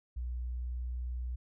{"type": "tone with pitch glide", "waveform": "sine", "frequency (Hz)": [61, 61.39], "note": ["B1", "B1"], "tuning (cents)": [-21, -10], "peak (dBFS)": -34, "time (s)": [0.16, 1.36], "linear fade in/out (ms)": 10, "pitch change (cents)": 11, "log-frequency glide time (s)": [0.34, 0.88], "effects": []}